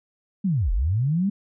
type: linear two-way sweep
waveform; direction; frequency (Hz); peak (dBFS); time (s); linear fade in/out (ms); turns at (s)
sine; down then up; 207.7 to 36.84 to 207.7; -19; 0.44-1.3; 10; 0.72
effects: none